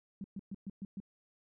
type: tone bursts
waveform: sine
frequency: 196 Hz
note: G3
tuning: in tune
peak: -38 dBFS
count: 6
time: 0.21-1.002 s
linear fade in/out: 2 ms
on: 32 ms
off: 120 ms
effects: none